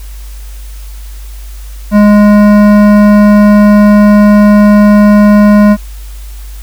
triangle tone with hard clipping, 207.4 Hz, G#3, 2 cents flat, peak -3 dBFS, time 1.91-5.77 s, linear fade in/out 50 ms, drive 18 dB, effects added 50 Hz sine -22 dBFS peak until 6.62 s + white hiss -37 dBFS RMS until 6.62 s

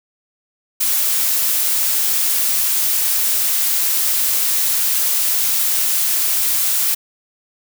blue noise, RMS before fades -17 dBFS, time 0.8-6.95 s, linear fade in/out 10 ms, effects none

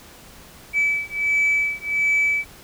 sine beating tone pair, 2300 / 2301.4 Hz, D7 / D7, -37 / -36 cents, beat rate 1.4 Hz, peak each -20 dBFS, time 0.73-2.45 s, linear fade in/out 50 ms, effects tanh soft clip ceiling -13 dBFS + pink hiss -45 dBFS RMS until 2.63 s

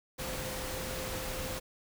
sine tone in noise, 518 Hz, C5, 17 cents flat, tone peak -42 dBFS, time 0.18-1.6 s, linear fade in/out 20 ms, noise pink, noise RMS -38 dBFS, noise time 0.18-1.6 s, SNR -7 dB, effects none

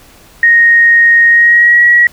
sine tone with pitch glide, 1864.7 to 1917.1 Hz, A#6 to A#6, 0 to +48 cents, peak -3 dBFS, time 0.43-2.07 s, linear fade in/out 2 ms, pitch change +48 cents, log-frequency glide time 1.28-1.83 s, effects pink hiss -41 dBFS RMS until 2.12 s

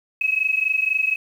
sine tone pair together, 2549 / 2573 Hz, D#7 / E7, +41 / -43 cents, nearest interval unison, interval 16 cents, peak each -21 dBFS, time 0.21-1.16 s, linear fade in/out 5 ms, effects 8-bit

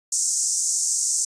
pink band-pass noise, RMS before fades -23 dBFS, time 0.12-1.25 s, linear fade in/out 5 ms, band 6000 to 8800 Hz, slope 48 dB/octave, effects resampled to 22050 Hz

